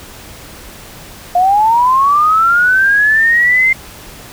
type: linear sweep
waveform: sine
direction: up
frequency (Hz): 698.5 to 2102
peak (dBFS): -7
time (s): 1.35-3.73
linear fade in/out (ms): 5
effects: pink hiss -34 dBFS RMS until 4.32 s